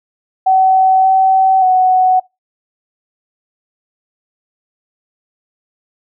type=tone with pitch steps; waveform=sine; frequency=758 / 763 / 743 Hz; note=F#5 / G5 / F#5; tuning=+42 / -47 / +7 cents; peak=-7 dBFS; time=0.46-2.2 s; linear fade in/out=10 ms; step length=580 ms; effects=noise-tail reverb RT60 0.2 s tail -22 dB re dry